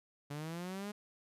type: linear sweep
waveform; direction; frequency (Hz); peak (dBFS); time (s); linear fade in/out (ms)
sawtooth; up; 141.5 to 210; -36; 0.3-0.92; 10
effects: resampled to 32000 Hz